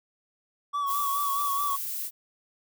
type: tone with vibrato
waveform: triangle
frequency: 1132 Hz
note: C#6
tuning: 36 cents sharp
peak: -24 dBFS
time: 0.73-1.77 s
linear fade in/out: 20 ms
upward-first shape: sine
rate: 4.7 Hz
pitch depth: 42 cents each way
type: noise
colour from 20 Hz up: violet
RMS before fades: -33 dBFS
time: 0.86-2.11 s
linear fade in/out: 50 ms
effects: none